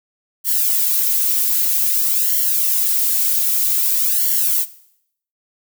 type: noise with flanger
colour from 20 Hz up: violet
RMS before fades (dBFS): -17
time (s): 0.44-4.66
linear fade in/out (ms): 50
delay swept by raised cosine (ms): 0.79 to 2.99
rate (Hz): 0.52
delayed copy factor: -0.85
effects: noise-tail reverb RT60 0.7 s tail -17 dB re dry